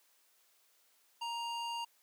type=tone with band-pass filter; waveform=square; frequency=936 Hz; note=A#5; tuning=7 cents sharp; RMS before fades=-39 dBFS; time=1.21-1.85 s; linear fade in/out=10 ms; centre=2400 Hz; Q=0.69; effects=white hiss -70 dBFS RMS until 2.02 s + high-pass 400 Hz 12 dB/octave